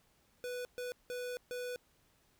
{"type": "tone bursts at uneven times", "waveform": "square", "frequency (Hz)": 493.9, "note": "B4", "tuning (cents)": 0, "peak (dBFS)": -39, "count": 4, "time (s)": [[0.44, 0.65], [0.78, 0.92], [1.1, 1.37], [1.51, 1.76]], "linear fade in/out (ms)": 0, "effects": ["pink hiss -71 dBFS RMS until 2.39 s"]}